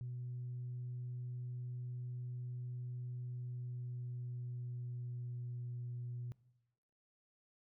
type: tone with pitch glide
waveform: sine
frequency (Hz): 123.47 to 121.56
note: B2 to B2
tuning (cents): 0 to -27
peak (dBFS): -40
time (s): 0.01-6.32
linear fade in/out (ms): 0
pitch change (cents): -27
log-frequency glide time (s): 3.23-5.8
effects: noise-tail reverb RT60 1.0 s tail -21 dB re dry + tanh soft clip ceiling -37 dBFS